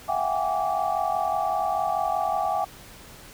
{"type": "tone cluster", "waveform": "sine", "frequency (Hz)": [660, 730, 776, 821, 1159], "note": ["E5", "F#5", "G5", "G#5", "D6"], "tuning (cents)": [2, -24, -18, -20, -23], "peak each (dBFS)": [-30, -28, -29, -28, -31], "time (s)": [0.08, 2.65], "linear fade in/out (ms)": 10, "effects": ["pink hiss -46 dBFS RMS until 3.33 s"]}